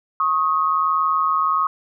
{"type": "tone pair together", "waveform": "sine", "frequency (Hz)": [1094.8, 1256], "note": ["C#6", "D#6"], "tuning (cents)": [-22, 16], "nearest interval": "major second", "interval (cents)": 238, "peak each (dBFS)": -19, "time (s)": [0.2, 1.67], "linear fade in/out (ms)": 2, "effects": []}